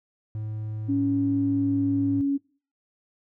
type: tone with pitch glide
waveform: triangle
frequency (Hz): 108 to 106.45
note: A2 to G#2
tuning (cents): -32 to +43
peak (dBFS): -27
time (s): 0.35-2.21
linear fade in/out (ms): 0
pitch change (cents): -25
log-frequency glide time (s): 1.59-1.65
type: tone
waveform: sine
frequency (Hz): 279.2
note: C#4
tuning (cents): +13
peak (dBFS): -21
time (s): 0.88-2.38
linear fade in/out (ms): 20
effects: noise-tail reverb RT60 0.4 s tail -22 dB re dry